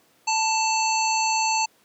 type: harmonic tone with a mistuned harmonic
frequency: 884 Hz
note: A5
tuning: 8 cents sharp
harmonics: 1 / 3 / 5 / 7 / 8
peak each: -22 / -27 / -29 / -30 / -31 dBFS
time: 0.27-1.66 s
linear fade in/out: 10 ms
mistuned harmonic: 8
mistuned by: +72 cents
effects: pink hiss -60 dBFS RMS until 1.84 s + high-pass 200 Hz 12 dB/octave